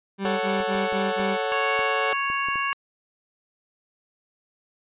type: tone bursts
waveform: 30% pulse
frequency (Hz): 196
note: G3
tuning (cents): 0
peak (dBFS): -23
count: 5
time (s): 0.18-1.376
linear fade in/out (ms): 50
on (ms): 220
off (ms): 24
type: chord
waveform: sawtooth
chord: F# minor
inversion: first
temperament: equal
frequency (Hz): 440 / 554.4 / 740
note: A4 / C#5 / F#5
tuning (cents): 0 / 0 / 0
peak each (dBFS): -24 / -24 / -25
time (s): 0.25-2.13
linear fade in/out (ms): 0
type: clicks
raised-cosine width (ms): 2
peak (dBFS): -27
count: 8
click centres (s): 0.604 / 0.753 / 0.925 / 1.199 / 1.792 / 2.301 / 2.486 / 2.557
type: harmonic tone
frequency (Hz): 554.4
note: C#5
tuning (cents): 0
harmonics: 2 / 3 / 4 / 5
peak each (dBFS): -26 / -30 / -32 / -29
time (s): 1.52-2.73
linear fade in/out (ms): 0
effects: resampled to 8000 Hz